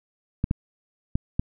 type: clicks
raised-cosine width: 5 ms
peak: -10 dBFS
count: 4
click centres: 0.441 / 0.511 / 1.155 / 1.395 s
effects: none